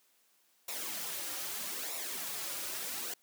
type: noise with flanger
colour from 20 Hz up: white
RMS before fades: -39 dBFS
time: 0.68-3.14 s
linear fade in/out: 5 ms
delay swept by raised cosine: 0.63 to 4.63 ms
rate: 0.79 Hz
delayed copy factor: -0.65
effects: white hiss -70 dBFS RMS until 3.22 s + high-pass 200 Hz 12 dB/octave